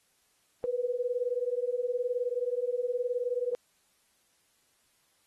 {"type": "beating tone pair", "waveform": "sine", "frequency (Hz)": [482, 501], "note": ["B4", "B4"], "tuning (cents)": [-42, 25], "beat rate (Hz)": 19, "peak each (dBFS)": -31, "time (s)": [0.64, 3.55], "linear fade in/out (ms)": 0, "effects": ["white hiss -70 dBFS RMS until 5.26 s", "AAC 32 kbps"]}